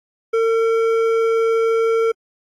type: tone with hard clipping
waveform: sine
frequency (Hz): 453.2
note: A#4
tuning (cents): -49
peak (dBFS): -16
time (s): 0.33-2.12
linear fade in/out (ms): 10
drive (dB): 9
effects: AAC 64 kbps